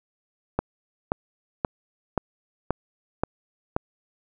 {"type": "click train", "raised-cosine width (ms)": 1, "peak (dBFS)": -8, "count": 7, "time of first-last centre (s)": [0.59, 3.765], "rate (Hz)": 1.89, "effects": []}